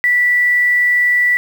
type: tone with quantisation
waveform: sine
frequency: 1962 Hz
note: B6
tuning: 12 cents flat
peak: -10 dBFS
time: 0.04-1.37 s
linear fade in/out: 0 ms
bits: 6
effects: none